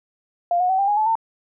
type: tone with pitch steps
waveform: sine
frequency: 697 / 727.4 / 759.2 / 792.4 / 827 / 863.1 / 900.8 Hz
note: F5 / F#5 / F#5 / G5 / G#5 / A5 / A5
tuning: -4 / -30 / +44 / +18 / -8 / -34 / +40 cents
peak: -16 dBFS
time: 0.51-1.154 s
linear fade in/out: 2 ms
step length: 92 ms
effects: none